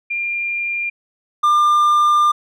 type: tone pair in turn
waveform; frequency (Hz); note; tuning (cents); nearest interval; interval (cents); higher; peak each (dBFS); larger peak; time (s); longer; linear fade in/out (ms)
sine / triangle; 2396 / 1198; D7 / D6; +34 / +34; octave; 1200; first; -19 / -9; second; 0.1-0.9 / 1.43-2.32; second; 10
effects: none